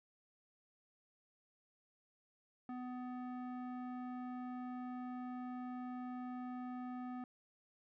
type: tone with low-pass filter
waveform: square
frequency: 250 Hz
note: B3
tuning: 21 cents sharp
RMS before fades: -45 dBFS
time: 2.69-7.24 s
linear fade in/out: 2 ms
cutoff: 1200 Hz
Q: 1.3
effects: none